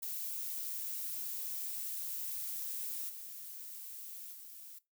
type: noise with level steps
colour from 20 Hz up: violet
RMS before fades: -40 / -47 / -51 dBFS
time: 0.02-4.79 s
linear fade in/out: 10 ms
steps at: 3.08 / 4.32 s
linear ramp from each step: 20 ms
effects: noise-tail reverb RT60 0.2 s tail -19 dB re dry